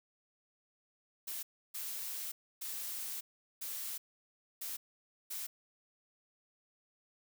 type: noise bursts at uneven times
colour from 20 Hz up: blue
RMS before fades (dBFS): -41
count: 6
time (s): 1.27-1.43 / 1.74-2.32 / 2.61-3.21 / 3.61-3.98 / 4.61-4.77 / 5.3-5.47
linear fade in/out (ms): 10
effects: none